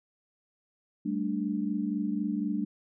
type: chord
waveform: sine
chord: G suspended second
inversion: none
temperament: equal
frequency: 196 / 220 / 293.7 Hz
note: G3 / A3 / D4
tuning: 0 / 0 / 0 cents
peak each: -32 dBFS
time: 1.05-2.65 s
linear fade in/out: 10 ms
effects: none